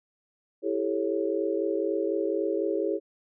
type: chord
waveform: sine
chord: A dominant seventh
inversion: second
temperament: just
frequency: 330 / 396 / 440 / 550 Hz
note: E4 / G4 / A4 / C#5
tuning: +2 / +18 / 0 / -14 cents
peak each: -30 / -29 / -31 / -32 dBFS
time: 0.62-3 s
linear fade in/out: 50 ms
effects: none